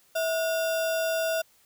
sine tone with sample-and-hold, 651 Hz, E5, 22 cents flat, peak -24 dBFS, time 0.15-1.42 s, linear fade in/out 10 ms, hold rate 2100 Hz, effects white hiss -62 dBFS RMS until 1.65 s

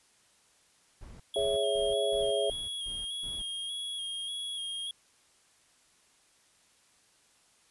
brown noise bursts, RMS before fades -47 dBFS, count 7, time 1.01-3.42 s, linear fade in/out 5 ms, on 190 ms, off 180 ms
square tone with vibrato, 3292 Hz, G#7, 16 cents flat, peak -35 dBFS, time 1.34-4.91 s, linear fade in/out 2 ms, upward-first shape square, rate 1.7 Hz, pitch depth 26 cents each way
sine chord, C# minor, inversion second, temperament equal, 415.3 / 554.4 / 659.3 Hz, G#4 / C#5 / E5, 0 / 0 / 0 cents, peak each -31 dBFS, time 1.36-2.5 s, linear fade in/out 2 ms
effects white hiss -65 dBFS RMS until 7.7 s + resampled to 24000 Hz

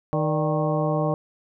harmonic tone with a mistuned harmonic, 155.56 Hz, D#3, in tune, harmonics 1 / 2 / 3 / 4 / 5 / 6 / 7, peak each -24 / -29 / -29 / -26 / -31 / -37 / -32 dBFS, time 0.13-1.14 s, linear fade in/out 0 ms, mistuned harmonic 4, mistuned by -81 cents, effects none

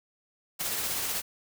white noise with tremolo, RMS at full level -30 dBFS, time 0.59-1.22 s, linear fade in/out 20 ms, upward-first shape sine, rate 16 Hz, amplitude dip 30%, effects none

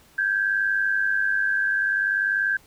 sine tone pair together, 1568 / 1668.5 Hz, G6 / G#6, 0 / +8 cents, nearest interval minor second, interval 108 cents, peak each -21 / -26 dBFS, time 0.18-2.57 s, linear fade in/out 5 ms, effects pink hiss -55 dBFS RMS until 2.66 s

